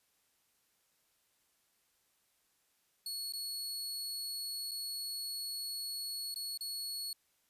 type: tone with dropouts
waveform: sawtooth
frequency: 4369 Hz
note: C#8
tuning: 26 cents flat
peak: -35 dBFS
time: 3.06-7.13 s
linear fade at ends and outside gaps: 2 ms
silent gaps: 3.324-3.335 / 4.711-4.715 / 6.343-6.359 / 6.575-6.608 s
effects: white hiss -75 dBFS RMS until 7.49 s + resampled to 32000 Hz

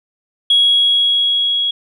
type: tone with level ramp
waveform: sine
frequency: 3322 Hz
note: G#7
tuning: in tune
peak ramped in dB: -7 to -14 dBFS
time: 0.5-1.71 s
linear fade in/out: 5 ms
effects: tanh soft clip ceiling -4 dBFS

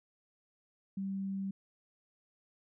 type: tone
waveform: sine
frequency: 194.4 Hz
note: G3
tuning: 14 cents flat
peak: -34 dBFS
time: 0.97-1.51 s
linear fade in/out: 5 ms
effects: none

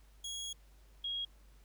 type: tone pair in turn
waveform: 25% pulse / sine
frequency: 3317 / 3286 Hz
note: G#7 / G#7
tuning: -3 / -19 cents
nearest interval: unison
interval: 16 cents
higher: first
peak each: -36 / -35 dBFS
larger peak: second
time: 0.24-0.53 / 1.04-1.25 s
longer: first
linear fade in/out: 5 ms
effects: added 50 Hz sine -58 dBFS peak until 1.64 s + pink hiss -69 dBFS RMS until 1.64 s

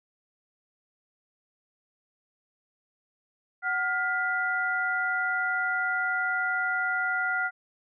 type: tone cluster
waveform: sine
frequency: 746 / 1415 / 1982 Hz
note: F#5 / F6 / B6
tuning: +14 / +22 / +6 cents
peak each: -33 / -26 / -33 dBFS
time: 3.62-7.51 s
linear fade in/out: 50 ms
effects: none

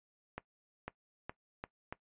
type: accelerating click train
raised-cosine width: 0.5 ms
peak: -25 dBFS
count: 5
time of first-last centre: 0.38-1.925 s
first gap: 500 ms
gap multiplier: 0.83
effects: noise-tail reverb RT60 0.1 s tail -19 dB re dry + resampled to 8000 Hz

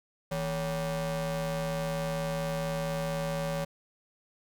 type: ring-modulated tone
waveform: 40% pulse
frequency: 199.9 Hz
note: G3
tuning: 34 cents sharp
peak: -26 dBFS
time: 0.31-3.65 s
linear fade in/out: 10 ms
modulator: 362 Hz
effects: none

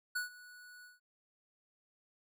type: tone with ADSR envelope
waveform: square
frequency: 1472 Hz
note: F#6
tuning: 9 cents flat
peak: -33 dBFS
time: 0.15-1 s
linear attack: 11 ms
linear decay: 130 ms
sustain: -20 dB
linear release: 160 ms
effects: none

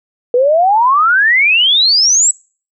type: exponential sweep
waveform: sine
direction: up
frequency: 476 to 7902 Hz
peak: -7 dBFS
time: 0.34-2.31 s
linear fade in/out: 2 ms
effects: noise-tail reverb RT60 0.4 s tail -25 dB re dry

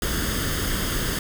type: noise with comb filter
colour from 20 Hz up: pink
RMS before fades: -25 dBFS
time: 0.02-1.19 s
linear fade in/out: 2 ms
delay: 0.61 ms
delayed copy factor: +0.65
effects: none

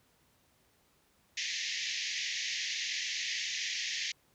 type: band-pass noise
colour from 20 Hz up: pink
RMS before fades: -36 dBFS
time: 1.37-4.12 s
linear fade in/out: 5 ms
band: 1800 to 6700 Hz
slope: 96 dB/octave
effects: pink hiss -69 dBFS RMS until 4.34 s + high-pass 60 Hz 12 dB/octave

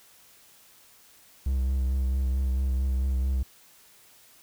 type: tone with vibrato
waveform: triangle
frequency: 65.41 Hz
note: C2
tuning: in tune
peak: -21 dBFS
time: 1.46-3.43 s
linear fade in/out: 5 ms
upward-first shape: triangle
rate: 4.5 Hz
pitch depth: 41 cents each way
effects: white hiss -56 dBFS RMS until 4.42 s

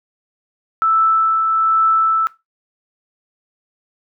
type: tone with tremolo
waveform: sine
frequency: 1318.5 Hz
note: E6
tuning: in tune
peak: -10 dBFS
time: 0.82-2.27 s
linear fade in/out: 0 ms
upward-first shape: triangle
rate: 1.2 Hz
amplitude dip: 35%
effects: noise-tail reverb RT60 0.2 s tail -17 dB re dry

